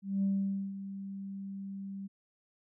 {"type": "tone with ADSR envelope", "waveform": "sine", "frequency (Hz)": 195.9, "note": "G3", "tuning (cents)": -1, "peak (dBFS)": -25, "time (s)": [0.02, 2.08], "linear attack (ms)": 210, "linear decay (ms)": 500, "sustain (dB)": -13, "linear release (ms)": 21, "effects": ["tanh soft clip ceiling -23 dBFS"]}